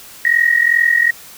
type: tone pair together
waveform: sine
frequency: 1864.7 / 1907.2 Hz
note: A#6 / A#6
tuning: 0 / +39 cents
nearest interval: unison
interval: 39 cents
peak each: -13 dBFS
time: 0.25-1.11 s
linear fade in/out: 2 ms
effects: white hiss -38 dBFS RMS until 1.37 s